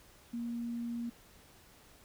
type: tone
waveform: sine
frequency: 235.5 Hz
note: A#3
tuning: 18 cents sharp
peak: -35 dBFS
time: 0.33-1.1 s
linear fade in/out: 10 ms
effects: pink hiss -60 dBFS RMS until 2.04 s